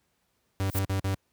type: tone bursts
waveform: 45% pulse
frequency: 96.8 Hz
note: G2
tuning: 21 cents flat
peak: -25 dBFS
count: 4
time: 0.6-1.144 s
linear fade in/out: 0 ms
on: 100 ms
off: 48 ms
type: noise with exponential growth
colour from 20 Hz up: violet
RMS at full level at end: -28 dBFS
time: 0.63-0.79 s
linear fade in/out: 2 ms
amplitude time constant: 34 ms
effects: pink hiss -73 dBFS RMS until 1.32 s + high-pass 60 Hz 12 dB/octave